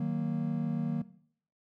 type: chord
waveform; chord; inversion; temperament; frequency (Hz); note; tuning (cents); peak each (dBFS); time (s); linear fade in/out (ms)
triangle; D# minor; none; just; 155.56 / 186.68 / 233.3; D#3 / F#3 / A#3; 0 / +16 / +2; -31 / -32 / -31; 0-1.02; 5
effects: noise-tail reverb RT60 0.6 s tail -17 dB re dry